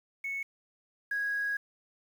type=tone pair in turn; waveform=sine; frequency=2207 / 1653.4 Hz; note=C#7 / G#6; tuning=-8 / -8 cents; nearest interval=perfect fourth; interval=500 cents; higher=first; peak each=-32 / -28 dBFS; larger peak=second; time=0.24-0.43 / 1.11-1.57 s; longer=second; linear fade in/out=5 ms; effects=tanh soft clip ceiling -24 dBFS + 9-bit